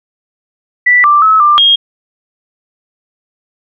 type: tone with pitch steps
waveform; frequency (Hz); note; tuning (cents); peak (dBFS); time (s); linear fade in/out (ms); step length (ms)
sine; 1969 / 1178 / 1293 / 1188 / 3250; B6 / D6 / E6 / D6 / G#7; -6 / +5 / -34 / +20 / -38; -4; 0.86-1.76; 10; 180
effects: none